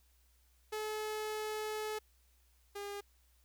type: tone pair in turn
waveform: sawtooth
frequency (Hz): 429.3 / 405.2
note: A4 / G#4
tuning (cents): -43 / -43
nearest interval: minor second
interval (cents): 100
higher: first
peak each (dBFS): -33 / -37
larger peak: first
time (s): 0.72-1.99 / 2.75-3.01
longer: first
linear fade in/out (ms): 10
effects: added 61 Hz sine -67 dBFS peak until 3.44 s + white hiss -73 dBFS RMS until 3.44 s